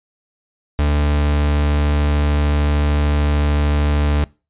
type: tone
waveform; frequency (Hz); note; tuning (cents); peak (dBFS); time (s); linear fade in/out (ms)
40% pulse; 73.42; D2; 0; -13; 0.79-4.24; 0
effects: noise-tail reverb RT60 0.3 s tail -23 dB re dry + resampled to 8000 Hz